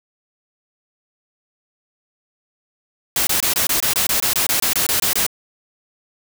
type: noise bursts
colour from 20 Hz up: white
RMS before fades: -18 dBFS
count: 16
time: 3.16-5.265 s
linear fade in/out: 2 ms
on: 110 ms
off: 23 ms
effects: none